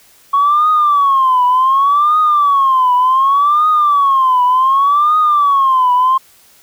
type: tone with vibrato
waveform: sine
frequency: 1108 Hz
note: C#6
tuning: 1 cent flat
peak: -7 dBFS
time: 0.33-6.18 s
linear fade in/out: 10 ms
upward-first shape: triangle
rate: 0.67 Hz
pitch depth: 210 cents each way
effects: tanh soft clip ceiling -4 dBFS + white hiss -47 dBFS RMS until 6.62 s